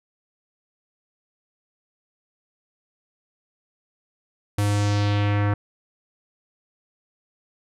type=tone with low-pass filter sweep; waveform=square; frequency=102.7 Hz; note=G#2; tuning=19 cents flat; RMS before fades=-21 dBFS; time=4.58-5.54 s; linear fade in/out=5 ms; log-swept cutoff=12000 to 1500 Hz; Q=1.7; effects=none